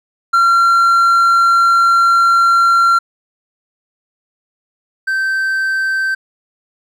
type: tone pair in turn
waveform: triangle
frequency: 1371 / 1553 Hz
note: F6 / G6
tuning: -32 / -17 cents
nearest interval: major second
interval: 215 cents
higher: second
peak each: -6 / -12 dBFS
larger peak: first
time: 0.33-2.99 / 5.07-6.15 s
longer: first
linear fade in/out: 10 ms
effects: none